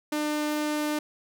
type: tone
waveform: sawtooth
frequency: 300.4 Hz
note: D4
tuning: 39 cents sharp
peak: -22 dBFS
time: 0.12-0.99 s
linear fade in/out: 5 ms
effects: none